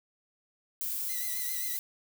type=noise; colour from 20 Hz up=violet; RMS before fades=-34 dBFS; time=0.81-1.79 s; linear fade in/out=0 ms
type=tone with vibrato; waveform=5% pulse; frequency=2000 Hz; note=B6; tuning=21 cents sharp; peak=-29 dBFS; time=1.09-1.77 s; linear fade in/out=5 ms; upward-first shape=triangle; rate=7.6 Hz; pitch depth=66 cents each way
effects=none